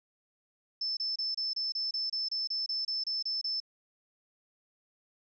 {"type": "tone bursts", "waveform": "sine", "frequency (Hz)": 5274, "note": "E8", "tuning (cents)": 0, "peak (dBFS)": -30, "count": 15, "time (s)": [0.81, 3.602], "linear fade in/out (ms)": 5, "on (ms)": 160, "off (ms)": 28, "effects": []}